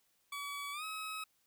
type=tone with pitch glide; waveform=20% pulse; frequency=1139 to 1278.5 Hz; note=C#6 to D#6; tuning=+47 to +47 cents; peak=-35 dBFS; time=0.32-1.24 s; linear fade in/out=5 ms; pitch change=+200 cents; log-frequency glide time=0.72-0.84 s; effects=white hiss -75 dBFS RMS until 1.46 s